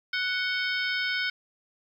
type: harmonic tone with a mistuned harmonic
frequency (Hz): 740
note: F#5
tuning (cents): 0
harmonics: 2 / 3 / 4 / 5 / 6 / 7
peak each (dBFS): -29 / -31 / -35 / -38 / -40 / -37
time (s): 0.13-1.3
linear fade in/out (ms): 5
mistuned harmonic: 4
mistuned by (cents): +89
effects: 10-bit